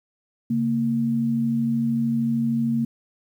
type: tone pair together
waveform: sine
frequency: 137.77 / 230.9 Hz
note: C#3 / A#3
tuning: -10 / -16 cents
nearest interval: major sixth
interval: 894 cents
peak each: -28 / -20 dBFS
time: 0.5-2.85 s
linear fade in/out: 5 ms
effects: 9-bit